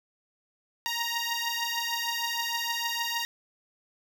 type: beating tone pair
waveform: 10% pulse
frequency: 932.3 / 938.8 Hz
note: A#5 / A#5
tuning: 0 / +12 cents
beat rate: 6.5 Hz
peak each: -23 / -23 dBFS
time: 0.86-3.25 s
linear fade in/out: 0 ms
effects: none